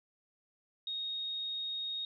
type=tone; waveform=sine; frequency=3733 Hz; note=A#7; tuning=2 cents sharp; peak=-35 dBFS; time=0.87-2.05 s; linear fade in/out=2 ms; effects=none